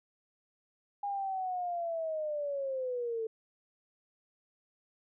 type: linear sweep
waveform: sine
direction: down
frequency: 815 to 440 Hz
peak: -32 dBFS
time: 1.03-3.27 s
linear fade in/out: 5 ms
effects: none